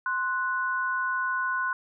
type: tone pair together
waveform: sine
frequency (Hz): 1046.5 / 1480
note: C6 / F#6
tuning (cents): 0 / 0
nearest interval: tritone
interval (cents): 600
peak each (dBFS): -29 / -27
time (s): 0.06-1.73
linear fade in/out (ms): 2
effects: none